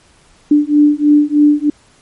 sine beating tone pair, 293.7 / 296.9 Hz, D4 / D4, 0 / +19 cents, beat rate 3.2 Hz, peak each -10 dBFS, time 0.51-1.7 s, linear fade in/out 5 ms, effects pink hiss -49 dBFS RMS until 2.01 s + MP3 48 kbps

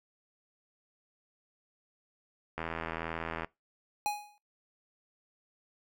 click train, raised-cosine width 0.5 ms, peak -20 dBFS, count 72, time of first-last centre 2.58-3.446 s, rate 82 Hz
square tone with exponential decay, 830.6 Hz, G#5, in tune, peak -27 dBFS, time 4.06-4.38 s, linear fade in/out 0 ms, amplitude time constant 69 ms
effects noise-tail reverb RT60 0.2 s tail -22 dB re dry

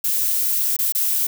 violet noise with dropouts, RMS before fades -20 dBFS, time 0.04-1.27 s, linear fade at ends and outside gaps 5 ms, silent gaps 0.766-0.788 / 0.923-0.949 s, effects none

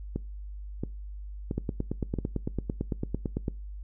two click trains, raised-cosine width 3 ms, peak -17 / -16 dBFS, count 4 / 18, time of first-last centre 0.16-2.187 / 1.58-3.482 s, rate 1.48 / 8.94 Hz, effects noise-tail reverb RT60 0.3 s tail -23 dB re dry + added 50 Hz sine -37 dBFS peak until 3.83 s

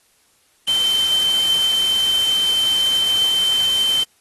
sine tone in noise, 3097 Hz, G7, 22 cents flat, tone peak -15 dBFS, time 0.67-4.04 s, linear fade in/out 10 ms, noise white, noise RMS -28 dBFS, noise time 0.67-4.04 s, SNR +10 dB, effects white hiss -59 dBFS RMS until 4.2 s + AAC 32 kbps

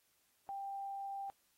sine tone, 790 Hz, G5, 13 cents sharp, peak -40 dBFS, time 0.49-1.3 s, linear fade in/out 0 ms, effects white hiss -75 dBFS RMS until 1.57 s + AAC 48 kbps

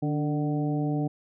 harmonic tone with a mistuned harmonic, 150 Hz, D3, 37 cents sharp, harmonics 1 / 2 / 3 / 4 / 5, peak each -27 / -28 / -37 / -39 / -37 dBFS, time 0.02-1.08 s, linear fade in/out 10 ms, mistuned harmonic 2, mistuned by -45 cents, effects none

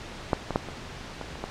clicks, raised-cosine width 1 ms, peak -7 / -15 / -8 / -22 / -20 / -24 / -16 dBFS, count 7, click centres 0.332 / 0.507 / 0.559 / 0.687 / 1.213 / 1.356 / 1.44 s, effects pink hiss -40 dBFS RMS until 1.5 s + low-pass 5000 Hz 12 dB/octave

